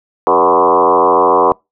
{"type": "tone with frequency modulation", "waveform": "sine", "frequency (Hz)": 740, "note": "F#5", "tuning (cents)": 0, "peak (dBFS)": -7, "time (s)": [0.27, 1.52], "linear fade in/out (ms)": 0, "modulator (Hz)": 86.8, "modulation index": 4.4, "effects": ["noise-tail reverb RT60 0.2 s tail -26 dB re dry"]}